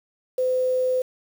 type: tone with quantisation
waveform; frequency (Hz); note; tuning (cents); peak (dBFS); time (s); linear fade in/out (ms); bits
sine; 510; C5; -44; -19; 0.38-1.02; 5; 7
effects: none